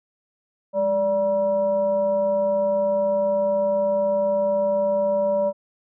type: tone with frequency modulation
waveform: sine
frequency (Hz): 582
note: D5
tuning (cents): -16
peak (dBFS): -18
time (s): 0.73-5.53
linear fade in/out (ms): 50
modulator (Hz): 378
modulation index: 0.46
effects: none